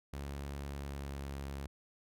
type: tone with pitch glide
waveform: sawtooth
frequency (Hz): 70.2 to 69.11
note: C#2 to C#2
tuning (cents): +22 to -5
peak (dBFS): -36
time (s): 0.13-1.67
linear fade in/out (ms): 5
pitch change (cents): -27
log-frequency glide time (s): 0.64-1.48
effects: none